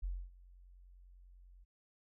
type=tone with ADSR envelope; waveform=sine; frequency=45.03 Hz; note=F#1; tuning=46 cents flat; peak=-34 dBFS; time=0.02-1.65 s; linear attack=20 ms; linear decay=260 ms; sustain=-22 dB; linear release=21 ms; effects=none